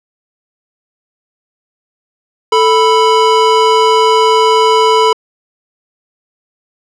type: tone pair together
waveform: square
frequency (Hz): 440 / 987.8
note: A4 / B5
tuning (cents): 0 / 0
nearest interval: octave + major second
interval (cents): 1400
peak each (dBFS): -10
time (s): 2.52-5.13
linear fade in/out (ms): 5
effects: low-pass 5000 Hz 12 dB/octave